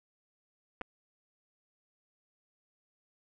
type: clicks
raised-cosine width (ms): 0.5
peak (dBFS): -23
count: 2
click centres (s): 0.812 / 0.816
effects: none